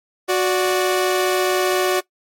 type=tone pair together; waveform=sawtooth; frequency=367.6 / 583.5 Hz; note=F#4 / D5; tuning=-11 / -11 cents; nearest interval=minor sixth; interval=800 cents; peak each=-13 / -18 dBFS; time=0.28-2.01 s; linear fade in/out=20 ms; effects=noise-tail reverb RT60 0.1 s tail -19 dB re dry + MP3 64 kbps